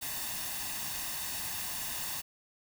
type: noise with comb filter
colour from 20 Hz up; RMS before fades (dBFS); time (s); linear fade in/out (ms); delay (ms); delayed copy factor
white; -37; 0.01-2.22; 20; 1.1; +0.6
effects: none